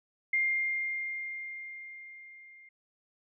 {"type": "tone with level ramp", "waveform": "sine", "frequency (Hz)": 2112, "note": "C7", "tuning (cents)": 16, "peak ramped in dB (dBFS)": [-24, -52], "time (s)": [0.33, 2.69], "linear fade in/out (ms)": 5, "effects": []}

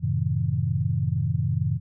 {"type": "chord", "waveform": "sine", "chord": "F# diminished seventh", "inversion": "none", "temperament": "just", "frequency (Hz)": [92.5, 111, 133.2, 159.84], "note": ["F#2", "A2", "C3", "Eb3"], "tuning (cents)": [0, 16, 31, 47], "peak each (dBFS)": [-28, -27, -26, -28], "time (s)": [0, 1.8], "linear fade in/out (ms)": 50, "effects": []}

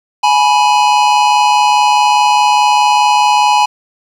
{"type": "tone pair together", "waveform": "square", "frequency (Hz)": [838.2, 983], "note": ["G#5", "B5"], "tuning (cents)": [16, -8], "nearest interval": "minor third", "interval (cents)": 276, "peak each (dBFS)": [-10, -12], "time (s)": [0.23, 3.66], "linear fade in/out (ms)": 10, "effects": ["low-pass 6000 Hz 12 dB/octave", "7-bit"]}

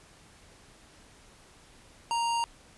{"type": "tone", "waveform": "square", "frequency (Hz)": 932.3, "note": "A#5", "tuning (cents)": 0, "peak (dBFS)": -27, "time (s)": [2.11, 2.44], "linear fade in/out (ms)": 0, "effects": ["pink hiss -56 dBFS RMS until 2.77 s", "resampled to 24000 Hz"]}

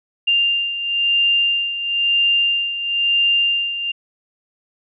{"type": "beating tone pair", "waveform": "sine", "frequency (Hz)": [2794, 2795], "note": ["F7", "F7"], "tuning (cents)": [0, 1], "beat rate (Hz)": 1, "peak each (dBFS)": [-16, -22], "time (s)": [0.27, 3.92], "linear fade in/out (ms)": 10, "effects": []}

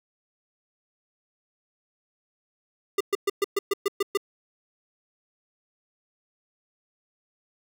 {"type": "tone bursts", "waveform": "square", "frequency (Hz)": 400, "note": "G4", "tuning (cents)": 35, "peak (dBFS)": -21, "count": 9, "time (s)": [2.98, 4.174], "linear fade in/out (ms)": 5, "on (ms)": 26, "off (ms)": 120, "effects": []}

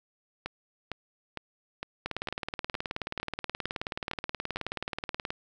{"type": "two click trains", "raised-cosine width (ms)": 0.3, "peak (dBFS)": [-16, -18], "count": [62, 10], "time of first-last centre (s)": [[2.06, 5.305], [0.46, 4.57]], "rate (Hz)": [18.8, 2.19], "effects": []}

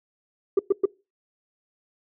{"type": "tone bursts", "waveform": "sine", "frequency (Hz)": 392, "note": "G4", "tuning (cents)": 0, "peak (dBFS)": -13, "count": 3, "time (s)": [0.57, 0.856], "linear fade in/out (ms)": 5, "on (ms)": 22, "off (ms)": 110, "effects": ["noise-tail reverb RT60 0.3 s tail -25 dB re dry", "tanh soft clip ceiling -13 dBFS"]}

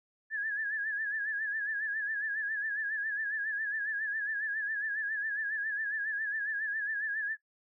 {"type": "tone with vibrato", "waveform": "sine", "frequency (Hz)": 1705, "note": "G#6", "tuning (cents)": 45, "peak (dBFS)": -31, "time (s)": [0.3, 7.37], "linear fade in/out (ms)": 50, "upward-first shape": "sine", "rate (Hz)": 7.3, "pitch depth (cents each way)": 80, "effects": ["noise-tail reverb RT60 0.1 s tail -19 dB re dry"]}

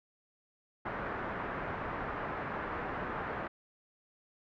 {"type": "low-pass noise", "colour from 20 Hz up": "white", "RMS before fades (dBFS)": -38, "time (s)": [0.85, 3.48], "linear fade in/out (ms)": 10, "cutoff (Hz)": 1600, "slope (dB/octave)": 24, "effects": []}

